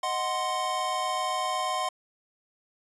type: chord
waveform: square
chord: C diminished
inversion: first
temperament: equal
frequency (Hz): 622.3 / 740 / 1046.5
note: Eb5 / Gb5 / C6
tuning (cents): 0 / 0 / 0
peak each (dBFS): -36 / -32 / -30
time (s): 0.03-1.89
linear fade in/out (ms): 5
effects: resampled to 24000 Hz